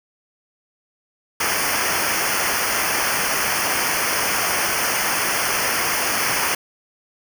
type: noise with comb filter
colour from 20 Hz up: pink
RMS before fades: -21 dBFS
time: 1.4-6.55 s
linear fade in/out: 5 ms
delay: 0.26 ms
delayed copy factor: -0.95
effects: none